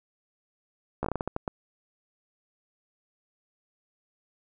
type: slowing click train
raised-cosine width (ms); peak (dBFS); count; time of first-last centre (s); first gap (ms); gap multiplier
1; -15; 10; 1.03-1.478; 14; 1.3
effects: none